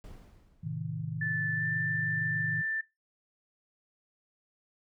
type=noise with exponential decay; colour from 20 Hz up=brown; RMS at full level=-44 dBFS; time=0.04-1.06 s; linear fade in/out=0 ms; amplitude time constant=220 ms
type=chord; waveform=sine; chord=A diminished; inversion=none; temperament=just; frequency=110 / 132 / 158.4 Hz; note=A2 / C3 / Eb3; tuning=0 / +16 / +31 cents; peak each=-39 / -39 / -35 dBFS; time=0.63-2.62 s; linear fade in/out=10 ms
type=tone with pitch glide; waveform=sine; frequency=1753 to 1773.4 Hz; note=A6 to A6; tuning=-7 to +13 cents; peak=-30 dBFS; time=1.21-2.81 s; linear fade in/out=5 ms; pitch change=+20 cents; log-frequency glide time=1.53-1.65 s
effects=noise-tail reverb RT60 0.2 s tail -18 dB re dry